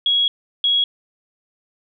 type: tone bursts at uneven times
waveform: sine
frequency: 3322 Hz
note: G#7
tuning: in tune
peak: -14 dBFS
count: 2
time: 0.06-0.28 / 0.64-0.84 s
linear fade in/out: 2 ms
effects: none